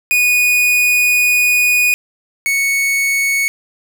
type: tone pair in turn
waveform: 45% pulse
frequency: 2475 / 2216 Hz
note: D#7 / C#7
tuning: -10 / -1 cents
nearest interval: major second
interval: 191 cents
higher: first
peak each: -10 / -13 dBFS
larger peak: first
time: 0.11-1.94 / 2.46-3.48 s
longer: first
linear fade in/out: 0 ms
effects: none